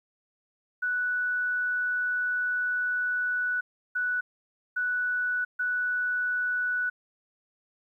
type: tone bursts at uneven times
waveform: sine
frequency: 1480 Hz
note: F#6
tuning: in tune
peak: -25 dBFS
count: 4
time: 0.82-3.61 / 3.95-4.21 / 4.76-5.45 / 5.59-6.9 s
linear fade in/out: 10 ms
effects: 11-bit